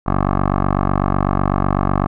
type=tone with low-pass filter; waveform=10% pulse; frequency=48 Hz; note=G1; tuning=36 cents flat; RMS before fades=-17 dBFS; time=0.06-2.07 s; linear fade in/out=10 ms; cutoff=1100 Hz; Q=3.2; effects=none